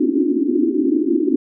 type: band-pass noise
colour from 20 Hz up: pink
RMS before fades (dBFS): -17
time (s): 0-1.36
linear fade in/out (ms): 5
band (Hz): 250 to 370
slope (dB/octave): 96
effects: none